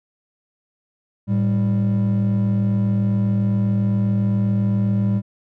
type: tone pair together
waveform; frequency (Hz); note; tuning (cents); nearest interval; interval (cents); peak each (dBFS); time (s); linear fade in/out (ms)
triangle; 110 / 197.48; A2 / G3; 0 / +13; minor seventh; 1013; -16; 1.27-5.22; 50
effects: tanh soft clip ceiling -10 dBFS